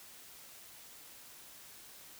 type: silence
effects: white hiss -54 dBFS RMS until 2.19 s